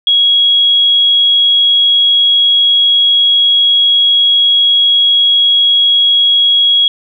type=tone; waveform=sine; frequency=3316 Hz; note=G#7; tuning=3 cents flat; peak=-6 dBFS; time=0.07-6.88 s; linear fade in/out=2 ms; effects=8-bit